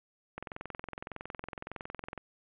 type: click train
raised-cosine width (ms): 0.5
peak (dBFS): -24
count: 40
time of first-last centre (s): 0.38-2.177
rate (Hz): 21.7
effects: resampled to 8000 Hz + 10-bit